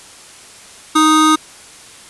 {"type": "tone pair together", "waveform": "square", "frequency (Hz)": [311.1, 1244.5], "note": ["D#4", "D#6"], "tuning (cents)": [0, 0], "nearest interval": "2 octaves", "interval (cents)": 2400, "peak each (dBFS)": -12, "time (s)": [0.95, 1.36], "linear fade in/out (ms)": 10, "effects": ["white hiss -39 dBFS RMS until 2.09 s", "resampled to 24000 Hz"]}